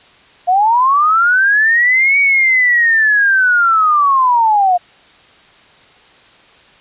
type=linear two-way sweep; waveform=sine; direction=up then down; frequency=698.5 to 2260 to 698.5 Hz; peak=-8 dBFS; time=0.47-4.78 s; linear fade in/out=20 ms; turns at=2.19 s; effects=white hiss -45 dBFS RMS until 6.8 s + resampled to 8000 Hz